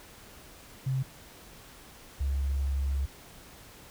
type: tone pair in turn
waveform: sine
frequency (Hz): 132.2 / 68.55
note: C3 / C#2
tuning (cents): +18 / -19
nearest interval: major seventh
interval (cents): 1137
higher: first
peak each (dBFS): -26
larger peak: neither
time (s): 0.86-1.03 / 2.2-3.06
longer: second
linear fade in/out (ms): 10
effects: pink hiss -51 dBFS RMS until 3.9 s